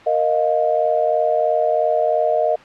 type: chord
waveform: sine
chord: Bb suspended fourth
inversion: none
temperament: equal with one note detuned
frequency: 466.2 / 622.3 / 705.3 Hz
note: Bb4 / Eb5 / F5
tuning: 0 / 0 / +17 cents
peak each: -22 / -17 / -20 dBFS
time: 0.06-2.56 s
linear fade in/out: 10 ms
effects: white hiss -41 dBFS RMS until 2.64 s + low-pass 2000 Hz 12 dB/octave